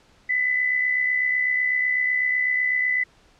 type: tone with amplitude modulation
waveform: sine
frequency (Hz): 2002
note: B6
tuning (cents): +23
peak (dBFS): -17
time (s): 0.29-3.04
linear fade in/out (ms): 10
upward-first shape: sine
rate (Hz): 68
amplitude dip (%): 50
effects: pink hiss -57 dBFS RMS until 3.39 s + low-pass 6000 Hz 12 dB/octave